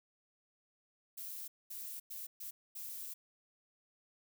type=noise bursts at uneven times; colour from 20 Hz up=violet; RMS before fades=-45 dBFS; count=5; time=1.17-1.48 / 1.7-2 / 2.1-2.27 / 2.4-2.51 / 2.75-3.14 s; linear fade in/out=10 ms; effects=none